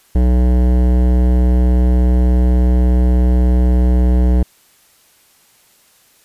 sine tone with hard clipping, 61.74 Hz, B1, in tune, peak -11 dBFS, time 0.15-4.43 s, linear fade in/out 5 ms, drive 16 dB, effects white hiss -52 dBFS RMS until 6.24 s + resampled to 32000 Hz

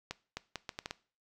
accelerating click train, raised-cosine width 0.2 ms, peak -20 dBFS, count 7, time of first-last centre 0.11-0.909 s, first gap 260 ms, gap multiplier 0.72, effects noise-tail reverb RT60 0.4 s tail -19 dB re dry

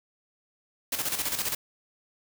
white noise with tremolo, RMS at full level -28 dBFS, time 0.92-1.55 s, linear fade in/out 5 ms, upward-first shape square, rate 15 Hz, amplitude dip 60%, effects none

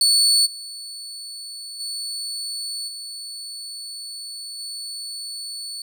30% pulse tone with level steps, 4444 Hz, C#8, 4 cents sharp, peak -11 / -30 / -24 / -29 / -27 dBFS, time 0.01-5.82 s, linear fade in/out 2 ms, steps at 0.45 / 1.79 / 2.87 / 4.58 s, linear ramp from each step 20 ms, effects none

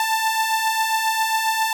sawtooth beating tone pair, 880 / 887.4 Hz, A5 / A5, 0 / +14 cents, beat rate 7.4 Hz, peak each -22 / -16 dBFS, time 0-1.73 s, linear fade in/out 2 ms, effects none

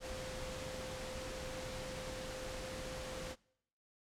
sine tone in noise, 517 Hz, C5, 21 cents flat, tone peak -46 dBFS, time 0-3.36 s, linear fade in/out 50 ms, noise pink, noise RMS -45 dBFS, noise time 0-3.36 s, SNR -4 dB, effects noise-tail reverb RT60 0.8 s tail -25 dB re dry + low-pass 8000 Hz 12 dB/octave

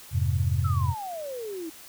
sine chord, F minor, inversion none, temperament equal, 87.31 / 103.83 / 130.81 Hz, F2 / Ab2 / C3, 0 / 0 / 0 cents, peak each -25 / -27 / -27 dBFS, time 0.11-0.95 s, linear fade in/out 50 ms
sine exponential sweep, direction down, 1357 to 311.7 Hz, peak -32 dBFS, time 0.64-1.7 s, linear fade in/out 10 ms
effects white hiss -47 dBFS RMS until 1.88 s

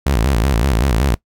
sawtooth tone with vibrato, 61.74 Hz, B1, in tune, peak -9 dBFS, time 0.06-1.15 s, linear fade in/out 5 ms, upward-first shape square, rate 5.3 Hz, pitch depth 200 cents each way, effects noise-tail reverb RT60 0.1 s tail -21 dB re dry

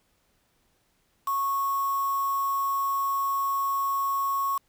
sine tone with quantisation, 1100 Hz, C#6, 14 cents flat, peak -24 dBFS, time 1.27-4.58 s, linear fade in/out 5 ms, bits 6, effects pink hiss -69 dBFS RMS until 4.68 s

